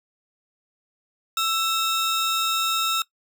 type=tone pair together; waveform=35% pulse; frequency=1326 / 3733 Hz; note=E6 / A#7; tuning=+10 / +2 cents; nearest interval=octave + tritone; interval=1792 cents; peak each=-22 dBFS; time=1.37-3.02 s; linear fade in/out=2 ms; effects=noise-tail reverb RT60 0.1 s tail -20 dB re dry